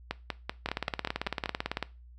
two click trains, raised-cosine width 0.3 ms, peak -14 / -15 dBFS, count 22 / 8, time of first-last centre 0.66-1.827 / 0.11-1.459 s, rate 18 / 5.19 Hz, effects noise-tail reverb RT60 0.3 s tail -19 dB re dry + added 60 Hz sine -49 dBFS peak until 2.18 s

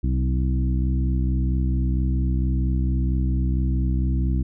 harmonic tone with a mistuned harmonic, 64.4 Hz, C2, 27 cents flat, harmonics 1 / 2 / 3 / 4 / 5, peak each -20 / -26 / -30 / -32 / -34 dBFS, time 0.03-4.43 s, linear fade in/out 10 ms, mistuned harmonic 3, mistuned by -23 cents, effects none

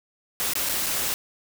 white noise with dropouts, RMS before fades -26 dBFS, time 0.4-1.14 s, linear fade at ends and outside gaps 0 ms, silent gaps 0.535-0.554 / 0.689-0.694 / 0.862-0.866 s, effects none

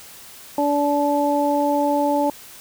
harmonic tone, 289 Hz, D4, 28 cents flat, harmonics 1 / 2 / 3, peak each -21 / -21 / -21 dBFS, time 0.58-2.3 s, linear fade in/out 2 ms, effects white hiss -42 dBFS RMS until 2.6 s

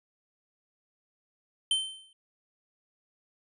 square tone with exponential decay, 3097 Hz, G7, 22 cents flat, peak -22 dBFS, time 1.71-2.13 s, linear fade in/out 2 ms, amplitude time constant 91 ms, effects resampled to 24000 Hz

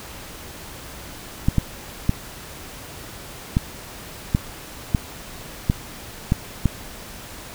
clicks, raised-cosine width 5 ms, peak -4 dBFS, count 9, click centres 1.485 / 1.583 / 2.094 / 3.569 / 4.349 / 4.948 / 5.699 / 6.321 / 6.657 s, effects pink hiss -38 dBFS RMS until 7.54 s

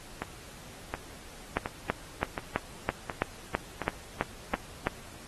two click trains, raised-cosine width 0.5 ms, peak -11 / -17 dBFS, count 11 / 7, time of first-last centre 1.57-4.87 / 0.22-4.537 s, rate 3.03 / 1.39 Hz, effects pink hiss -49 dBFS RMS until 5.27 s + AAC 32 kbps

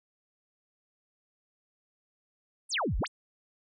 sine exponential two-way sweep, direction down then up, 10548 to 34.46 to 10548 Hz, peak -27 dBFS, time 2.69-3.08 s, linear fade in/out 50 ms, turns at 2.98 s, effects none

